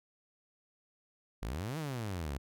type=exponential two-way sweep; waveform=sawtooth; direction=up then down; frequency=46.95 to 164.81 to 63.4 Hz; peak=-32 dBFS; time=1.42-2.38 s; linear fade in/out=10 ms; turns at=1.78 s; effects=none